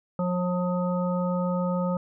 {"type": "harmonic tone", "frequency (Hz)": 179.3, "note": "F3", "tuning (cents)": 46, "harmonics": [1, 3, 5, 7], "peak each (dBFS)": [-25, -29, -36, -35], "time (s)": [0.19, 1.97], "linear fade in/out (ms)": 2, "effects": []}